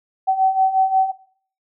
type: beating tone pair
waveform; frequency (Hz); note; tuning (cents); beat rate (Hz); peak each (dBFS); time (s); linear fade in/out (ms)
sine; 759 / 764.6; F#5 / G5; +44 / -43; 5.6; -21 / -15; 0.27-1.12; 20
effects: noise-tail reverb RT60 0.5 s tail -17 dB re dry